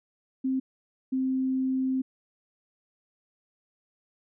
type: tone pair in turn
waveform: sine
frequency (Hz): 262.8 / 261.6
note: C4 / C4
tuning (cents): +8 / 0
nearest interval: unison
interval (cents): 8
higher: first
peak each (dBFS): -24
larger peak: neither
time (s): 0.44-0.6 / 1.12-2.02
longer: second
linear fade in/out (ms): 10
effects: none